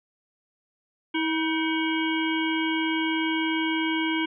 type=harmonic tone with a mistuned harmonic; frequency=321.2 Hz; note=E4; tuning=45 cents flat; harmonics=1 / 3 / 5 / 7 / 9 / 10; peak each=-25 / -32 / -34 / -31 / -35 / -35 dBFS; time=1.14-4.26 s; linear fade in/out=10 ms; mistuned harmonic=5; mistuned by=-66 cents; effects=none